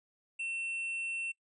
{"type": "tone with tanh clipping", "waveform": "sine", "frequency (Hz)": 2700, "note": "E7", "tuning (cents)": 41, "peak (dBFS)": -36, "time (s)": [0.39, 1.32], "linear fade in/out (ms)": 10, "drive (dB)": 8, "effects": ["noise-tail reverb RT60 0.1 s tail -23 dB re dry", "resampled to 22050 Hz"]}